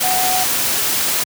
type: tone in noise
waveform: sine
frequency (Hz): 740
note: F#5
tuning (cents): 0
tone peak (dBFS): -18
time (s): 0.03-0.44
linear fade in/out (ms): 10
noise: white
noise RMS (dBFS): -18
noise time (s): 0-1.24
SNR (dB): -3
effects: high-pass 100 Hz 12 dB/octave